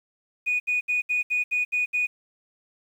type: tone bursts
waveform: sine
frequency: 2470 Hz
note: D#7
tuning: 13 cents flat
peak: -20 dBFS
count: 8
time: 0.46-2.07 s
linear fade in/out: 20 ms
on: 140 ms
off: 70 ms
effects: tanh soft clip ceiling -17 dBFS + 9-bit